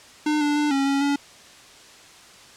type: tone with pitch steps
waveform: square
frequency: 301.8 / 293.6 / 296.6 / 274.1 / 277 / 283.6 Hz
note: D4 / D4 / D4 / C#4 / C#4 / C#4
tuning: +47 / 0 / +17 / -19 / -1 / +40 cents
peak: -20 dBFS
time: 0.26-1.16 s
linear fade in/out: 5 ms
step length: 150 ms
effects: white hiss -47 dBFS RMS until 2.56 s + low-pass 7000 Hz 12 dB/octave